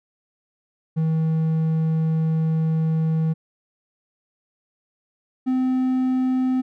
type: tone pair in turn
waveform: triangle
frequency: 160 / 257.3 Hz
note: D#3 / C4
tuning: +49 / -29 cents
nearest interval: minor sixth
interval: 822 cents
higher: second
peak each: -16 dBFS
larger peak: neither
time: 0.96-3.34 / 5.46-6.62 s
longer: first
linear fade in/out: 20 ms
effects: none